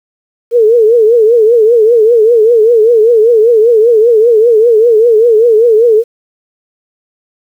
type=tone with vibrato; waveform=sine; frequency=453.6 Hz; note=A#4; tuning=47 cents flat; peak=-3 dBFS; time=0.51-6.04 s; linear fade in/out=50 ms; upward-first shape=triangle; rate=5.1 Hz; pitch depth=140 cents each way; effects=7-bit